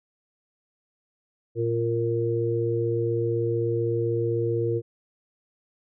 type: harmonic tone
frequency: 115.9 Hz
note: A#2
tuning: 10 cents flat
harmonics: 1 / 3 / 4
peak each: -27 / -27 / -26 dBFS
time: 1.55-4.82 s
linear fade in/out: 50 ms
effects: none